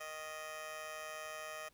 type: tone with amplitude modulation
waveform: 15% pulse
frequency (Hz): 622.3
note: D#5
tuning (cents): 0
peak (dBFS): -34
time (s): 0-1.69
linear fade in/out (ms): 10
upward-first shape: sine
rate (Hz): 153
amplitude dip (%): 70
effects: pink hiss -71 dBFS RMS until 1.73 s

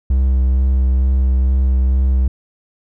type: tone with vibrato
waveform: triangle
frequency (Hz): 64.9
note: C2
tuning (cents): -13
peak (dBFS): -9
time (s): 0.1-2.28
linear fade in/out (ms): 5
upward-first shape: sine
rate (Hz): 2.2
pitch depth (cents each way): 19
effects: none

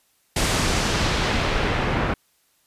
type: noise with low-pass filter sweep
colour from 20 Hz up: pink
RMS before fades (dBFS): -22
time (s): 0.36-2.14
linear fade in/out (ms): 5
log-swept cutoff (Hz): 9700 to 1800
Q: 0.9
effects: white hiss -64 dBFS RMS until 2.66 s + resampled to 32000 Hz

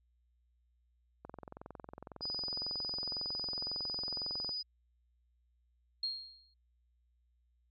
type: click train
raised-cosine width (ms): 1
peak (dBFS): -32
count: 72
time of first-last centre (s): 1.25-4.492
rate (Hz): 21.9
type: tone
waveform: sine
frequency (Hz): 4958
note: D#8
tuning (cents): -7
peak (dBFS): -36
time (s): 2.21-4.63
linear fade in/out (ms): 20
type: tone with exponential decay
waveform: sine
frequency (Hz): 4245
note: C8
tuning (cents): +24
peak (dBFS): -31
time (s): 6.03-6.54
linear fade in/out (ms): 5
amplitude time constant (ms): 110
effects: added 60 Hz sine -70 dBFS peak until 7.7 s + AAC 64 kbps

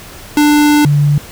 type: tone pair in turn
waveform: square / sine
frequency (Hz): 296 / 145.54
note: D4 / D3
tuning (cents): +14 / -15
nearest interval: octave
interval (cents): 1229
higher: first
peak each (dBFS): -7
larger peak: neither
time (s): 0.37-0.85 / 0.85-1.18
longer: first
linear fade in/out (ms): 2
effects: pink hiss -33 dBFS RMS until 1.31 s

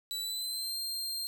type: tone with pitch glide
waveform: sawtooth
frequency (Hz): 3951 to 4186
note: B7 to C8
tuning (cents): 0 to 0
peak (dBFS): -31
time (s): 0.11-1.27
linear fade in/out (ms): 0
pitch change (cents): +100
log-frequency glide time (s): 0.21-0.77
effects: none

